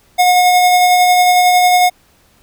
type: tone with tremolo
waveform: square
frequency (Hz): 723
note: F#5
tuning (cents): -40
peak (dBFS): -7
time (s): 0.18-1.9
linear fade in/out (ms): 20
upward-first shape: sine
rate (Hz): 11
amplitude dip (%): 25
effects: pink hiss -52 dBFS RMS until 2.42 s